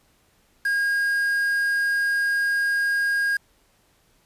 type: tone with quantisation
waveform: triangle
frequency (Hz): 1627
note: G#6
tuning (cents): -36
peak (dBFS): -18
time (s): 0.65-3.37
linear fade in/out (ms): 5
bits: 6
effects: pink hiss -62 dBFS RMS until 4.25 s + resampled to 32000 Hz